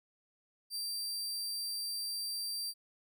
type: tone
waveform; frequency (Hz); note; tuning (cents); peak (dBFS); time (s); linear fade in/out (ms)
sawtooth; 4699; D8; 0; -33; 0.7-2.74; 50
effects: none